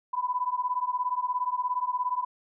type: beating tone pair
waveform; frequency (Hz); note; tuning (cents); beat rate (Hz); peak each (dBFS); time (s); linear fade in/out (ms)
sine; 987.8 / 1004.8; B5 / B5; 0 / +30; 17; -29; 0.13-2.25; 10
effects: none